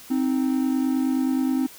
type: tone pair together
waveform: triangle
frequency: 261.6 / 311.1 Hz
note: C4 / D#4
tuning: 0 / 0 cents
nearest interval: minor third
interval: 300 cents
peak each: -19 / -24 dBFS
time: 0.1-1.67 s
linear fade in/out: 10 ms
effects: white hiss -45 dBFS RMS until 1.78 s